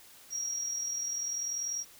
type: tone with amplitude modulation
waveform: triangle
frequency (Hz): 5660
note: F8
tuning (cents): +22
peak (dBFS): -27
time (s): 0.3-1.85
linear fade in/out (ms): 50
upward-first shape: sine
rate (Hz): 40.3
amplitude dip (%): 55
effects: tanh soft clip ceiling -28 dBFS + white hiss -55 dBFS RMS until 1.99 s